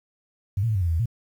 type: tone with pitch steps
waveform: sine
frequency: 98 / 115.8 / 108.5 / 95.2 / 86.7 / 82.4 / 81.4 / 116.5 Hz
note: G2 / A#2 / A2 / F#2 / F2 / E2 / E2 / A#2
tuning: 0 / -11 / -24 / +50 / -12 / 0 / -21 / -1 cents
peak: -20 dBFS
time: 0.57-1.058 s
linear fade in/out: 5 ms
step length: 61 ms
effects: 9-bit